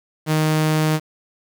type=tone; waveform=sawtooth; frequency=155.56 Hz; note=D#3; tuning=in tune; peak=-12 dBFS; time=0.26-1 s; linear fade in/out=50 ms; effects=7-bit